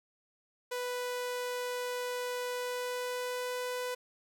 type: tone with pitch glide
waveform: sawtooth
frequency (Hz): 494.4 to 497.8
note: B4 to B4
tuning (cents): +2 to +14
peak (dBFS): -30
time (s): 0.71-3.95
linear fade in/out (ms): 10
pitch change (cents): +12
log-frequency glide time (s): 2.52-3.54
effects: 12-bit